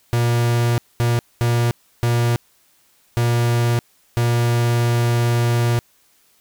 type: tone bursts at uneven times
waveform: 45% pulse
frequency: 118.8 Hz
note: A#2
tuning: 33 cents sharp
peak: -15 dBFS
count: 6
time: 0.13-0.78 / 1-1.19 / 1.41-1.71 / 2.03-2.36 / 3.17-3.79 / 4.17-5.79 s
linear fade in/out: 0 ms
effects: white hiss -58 dBFS RMS until 6.4 s